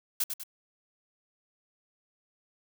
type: noise with echo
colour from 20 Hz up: blue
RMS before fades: -28 dBFS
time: 0.2-0.24 s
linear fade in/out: 5 ms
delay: 98 ms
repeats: 2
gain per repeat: -6 dB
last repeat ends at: 0.436 s
effects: none